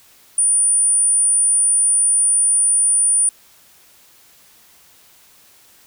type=tone; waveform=sine; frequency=9397 Hz; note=D9; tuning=in tune; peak=-12 dBFS; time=0.38-3.29 s; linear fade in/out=2 ms; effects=white hiss -50 dBFS RMS until 5.86 s